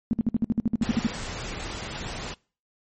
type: tone bursts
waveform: sine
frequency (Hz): 228.2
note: A#3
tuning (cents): -37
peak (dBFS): -18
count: 13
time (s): 0.11-1.068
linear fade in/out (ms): 0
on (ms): 22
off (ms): 56
type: noise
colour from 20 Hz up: pink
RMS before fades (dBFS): -34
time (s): 0.82-2.34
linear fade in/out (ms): 2
effects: noise-tail reverb RT60 0.4 s tail -25 dB re dry + MP3 32 kbps